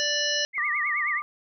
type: harmonic tone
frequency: 587.3 Hz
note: D5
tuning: in tune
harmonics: 1 / 3 / 5 / 7 / 9 / 10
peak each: -32 / -29 / -29 / -31 / -30 / -33 dBFS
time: 0-0.45 s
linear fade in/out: 0 ms
type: tone with vibrato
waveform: sine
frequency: 2013 Hz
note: B6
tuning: 33 cents sharp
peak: -24 dBFS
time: 0.53-1.22 s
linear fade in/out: 50 ms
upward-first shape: triangle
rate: 9.4 Hz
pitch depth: 190 cents each way
type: tone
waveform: sine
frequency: 1189 Hz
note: D6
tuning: 21 cents sharp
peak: -30 dBFS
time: 0.58-1.22 s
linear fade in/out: 0 ms
effects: none

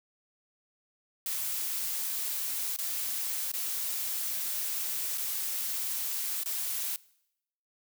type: noise with dropouts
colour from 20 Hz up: blue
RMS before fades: -33 dBFS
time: 1.26-6.96 s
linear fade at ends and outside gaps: 1 ms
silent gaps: 2.763-2.787 / 3.517-3.537 / 5.176-5.18 / 6.435-6.459 s
effects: noise-tail reverb RT60 0.8 s tail -22 dB re dry

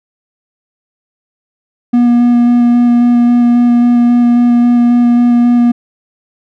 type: tone with vibrato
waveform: triangle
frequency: 240.4 Hz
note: B3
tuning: 46 cents flat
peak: -3 dBFS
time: 1.93-5.72 s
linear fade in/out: 10 ms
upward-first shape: square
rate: 3.7 Hz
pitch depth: 8 cents each way
effects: none

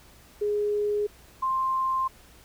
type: tone pair in turn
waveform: sine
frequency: 415.3 / 1051 Hz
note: G#4 / C6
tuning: 0 / +7 cents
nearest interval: octave + major third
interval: 1607 cents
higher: second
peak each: -23 dBFS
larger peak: neither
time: 0.41-1.07 / 1.42-2.08 s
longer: neither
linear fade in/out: 10 ms
effects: added 60 Hz sine -57 dBFS peak until 2.44 s + pink hiss -54 dBFS RMS until 2.44 s

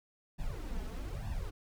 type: noise with flanger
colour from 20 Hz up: brown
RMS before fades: -38 dBFS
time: 0.38-1.51 s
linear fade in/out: 20 ms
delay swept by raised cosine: 1.1 to 4.7 ms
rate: 1.1 Hz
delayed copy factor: +1
effects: none

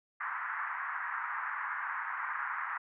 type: band-pass noise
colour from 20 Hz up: pink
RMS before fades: -37 dBFS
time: 0.2-2.78 s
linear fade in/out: 10 ms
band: 970 to 1900 Hz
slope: 48 dB/octave
effects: none

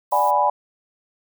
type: noise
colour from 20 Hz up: violet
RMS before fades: -36 dBFS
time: 0.11-0.31 s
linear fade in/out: 10 ms
type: chord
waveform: sine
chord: G# half-diminished seventh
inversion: second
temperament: equal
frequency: 587.3 / 740 / 830.6 / 987.8 Hz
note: D5 / F#5 / G#5 / B5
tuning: 0 / 0 / 0 / 0 cents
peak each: -23 / -25 / -19 / -19 dBFS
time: 0.12-0.5 s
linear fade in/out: 5 ms
effects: none

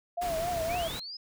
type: tone with vibrato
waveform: sine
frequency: 678 Hz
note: E5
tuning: 49 cents sharp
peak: -29 dBFS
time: 0.17-0.88 s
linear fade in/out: 10 ms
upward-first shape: triangle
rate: 3.8 Hz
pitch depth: 110 cents each way
type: noise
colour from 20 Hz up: pink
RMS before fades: -38 dBFS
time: 0.21-1 s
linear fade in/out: 10 ms
type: linear sweep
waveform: sine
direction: up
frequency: 2179 to 5130 Hz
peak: -38 dBFS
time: 0.69-1.17 s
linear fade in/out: 5 ms
effects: none

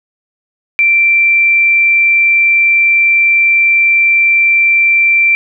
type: tone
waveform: sine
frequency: 2350 Hz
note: D7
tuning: 1 cent sharp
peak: -6 dBFS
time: 0.79-5.35 s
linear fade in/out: 0 ms
effects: none

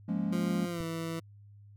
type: chord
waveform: triangle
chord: Bb minor seventh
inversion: second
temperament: equal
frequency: 174.61 / 207.7 / 233.1 / 277.2 Hz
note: F3 / Ab3 / Bb3 / Db4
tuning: 0 / 0 / 0 / 0 cents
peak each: -32 / -30 / -36 / -36 dBFS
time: 0.08-0.66 s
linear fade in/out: 10 ms
type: tone with pitch glide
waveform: 20% pulse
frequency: 174.5 to 164.71 Hz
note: F3 to E3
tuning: -1 to -1 cents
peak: -29 dBFS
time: 0.32-1.2 s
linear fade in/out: 10 ms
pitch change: -100 cents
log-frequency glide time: 0.69-0.84 s
type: click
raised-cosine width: 5 ms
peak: -29 dBFS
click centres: 0.806 s
effects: added 102 Hz sine -51 dBFS peak until 1.76 s

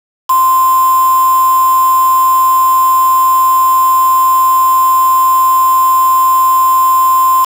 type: tone with quantisation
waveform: sine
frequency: 1041 Hz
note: C6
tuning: 9 cents flat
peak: -6 dBFS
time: 0.29-7.45 s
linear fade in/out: 10 ms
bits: 3
effects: none

